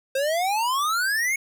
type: exponential sweep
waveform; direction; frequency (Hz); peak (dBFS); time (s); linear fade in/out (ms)
square; up; 523.3 to 2222; -22; 0.15-1.36; 5
effects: none